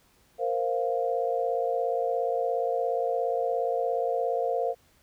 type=chord; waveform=sine; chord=Bb suspended second; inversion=none; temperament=equal; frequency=466.2 / 523.3 / 698.5 Hz; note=Bb4 / C5 / F5; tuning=0 / 0 / 0 cents; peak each=-29 dBFS; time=0.38-4.75 s; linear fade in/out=50 ms; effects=pink hiss -63 dBFS RMS until 5.02 s